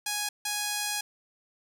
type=tone pair in turn; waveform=5% pulse; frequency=830.6 / 830.6 Hz; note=G#5 / G#5; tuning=0 / 0 cents; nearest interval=unison; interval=0 cents; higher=neither; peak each=-17 dBFS; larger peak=neither; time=0.06-0.29 / 0.45-1.01 s; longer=second; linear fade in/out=5 ms; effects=none